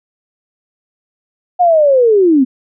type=linear sweep; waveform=sine; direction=down; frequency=730 to 246.9 Hz; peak=-6 dBFS; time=1.59-2.45 s; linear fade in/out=20 ms; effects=none